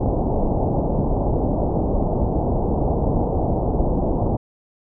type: low-pass noise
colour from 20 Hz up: pink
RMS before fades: -20 dBFS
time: 0-4.37 s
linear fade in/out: 10 ms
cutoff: 840 Hz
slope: 48 dB/octave
effects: none